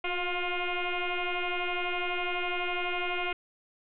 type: tone with frequency modulation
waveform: sine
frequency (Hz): 1059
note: C6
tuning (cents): +21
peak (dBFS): -28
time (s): 0.04-3.33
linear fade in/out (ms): 5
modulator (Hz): 355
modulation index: 4.9
effects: none